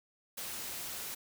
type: noise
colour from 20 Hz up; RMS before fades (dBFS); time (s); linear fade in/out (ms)
white; -41; 0.37-1.15; 10
effects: none